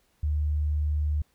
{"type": "tone", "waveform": "sine", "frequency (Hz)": 75, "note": "D2", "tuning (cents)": 37, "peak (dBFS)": -23, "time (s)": [0.23, 1.22], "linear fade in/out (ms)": 5, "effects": ["pink hiss -68 dBFS RMS until 1.34 s"]}